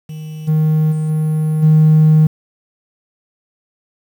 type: tone with level steps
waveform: triangle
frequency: 155.56 Hz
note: D#3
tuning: in tune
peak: -23 / -8 / -13 / -11 / -3 dBFS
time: 0.09-2.27 s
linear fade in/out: 5 ms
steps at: 0.47 / 0.91 / 1.08 / 1.62 s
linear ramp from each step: 20 ms
effects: tanh soft clip ceiling -2 dBFS + 7-bit